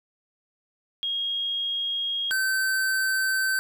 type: tone pair in turn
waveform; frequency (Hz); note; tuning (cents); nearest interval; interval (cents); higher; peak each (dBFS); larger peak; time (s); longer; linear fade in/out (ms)
sine / square; 3267 / 1541.8; G#7 / G6; -29 / -29; octave + minor second; 1300; first; -25 / -23; second; 1.03-2.31 / 2.31-3.59; neither; 0
effects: 10-bit